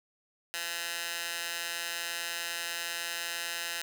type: tone with high-pass filter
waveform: 15% pulse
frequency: 170.4 Hz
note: F3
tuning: 42 cents flat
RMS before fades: -36 dBFS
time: 0.54-3.82 s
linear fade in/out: 0 ms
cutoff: 1900 Hz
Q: 0.8
effects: none